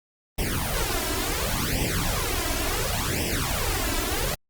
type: noise with flanger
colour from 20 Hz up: pink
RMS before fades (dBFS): -26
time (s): 0.38-4.35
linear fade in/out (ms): 10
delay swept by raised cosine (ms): 0.36 to 3.06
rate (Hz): 0.7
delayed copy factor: +1
effects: Opus 32 kbps